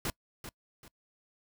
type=noise with echo; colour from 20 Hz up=pink; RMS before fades=-33 dBFS; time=0.05-0.1 s; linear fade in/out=2 ms; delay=390 ms; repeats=2; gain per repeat=-10 dB; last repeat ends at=0.88 s; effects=noise-tail reverb RT60 0.1 s tail -25 dB re dry